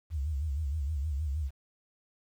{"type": "tone with vibrato", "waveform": "sine", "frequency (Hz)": 73.42, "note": "D2", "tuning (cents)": 0, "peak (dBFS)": -29, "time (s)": [0.1, 1.51], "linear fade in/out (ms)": 50, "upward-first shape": "sine", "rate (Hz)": 6.4, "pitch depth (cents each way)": 160, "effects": ["10-bit"]}